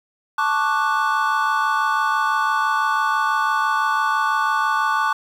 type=chord; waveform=triangle; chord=D major seventh; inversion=second; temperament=equal; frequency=880 / 1108.7 / 1174.7 / 1480 Hz; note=A5 / C#6 / D6 / F#6; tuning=0 / 0 / 0 / 0 cents; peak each=-21 dBFS; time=0.38-5.13 s; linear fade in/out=5 ms; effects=8-bit